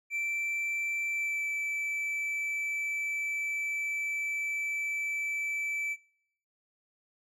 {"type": "tone with pitch glide", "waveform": "triangle", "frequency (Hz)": [2337, 2317], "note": ["D7", "D7"], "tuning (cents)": [-9, -24], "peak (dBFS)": -28, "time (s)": [0.1, 5.97], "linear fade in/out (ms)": 50, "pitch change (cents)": -15, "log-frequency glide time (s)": [1.09, 1.46], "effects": ["noise-tail reverb RT60 0.7 s tail -25 dB re dry"]}